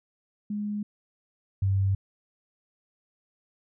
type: tone pair in turn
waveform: sine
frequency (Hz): 207.7 / 97.26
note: G#3 / G2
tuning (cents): 0 / -13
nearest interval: octave + minor second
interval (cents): 1313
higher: first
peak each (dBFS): -28 / -21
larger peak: second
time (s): 0.5-0.83 / 1.62-1.95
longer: neither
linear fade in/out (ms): 5
effects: none